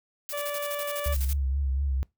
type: noise with tremolo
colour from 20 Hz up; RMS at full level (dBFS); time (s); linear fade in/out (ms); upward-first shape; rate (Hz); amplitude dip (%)
blue; -35; 0.29-1.33; 0; square; 12; 65
type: harmonic tone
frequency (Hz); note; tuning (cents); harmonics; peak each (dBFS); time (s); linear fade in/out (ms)
581; D5; -19; 1 / 2 / 3 / 4 / 5 / 6; -31 / -37 / -41 / -43 / -45 / -47; 0.32-1.15; 20
type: tone with vibrato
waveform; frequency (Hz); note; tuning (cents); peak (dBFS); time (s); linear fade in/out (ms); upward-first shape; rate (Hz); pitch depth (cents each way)
sine; 68.2; C#2; -28; -24; 1.06-2.03; 0; triangle; 4.2; 79
effects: noise-tail reverb RT60 0.2 s tail -24 dB re dry